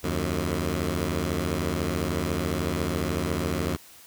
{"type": "beating tone pair", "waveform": "10% pulse", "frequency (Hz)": [76.1, 90.1], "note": ["D#2", "F#2"], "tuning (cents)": [-38, -45], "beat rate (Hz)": 14, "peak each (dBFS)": -20, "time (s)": [0.03, 3.77], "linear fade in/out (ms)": 20, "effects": ["white hiss -50 dBFS RMS until 4.06 s"]}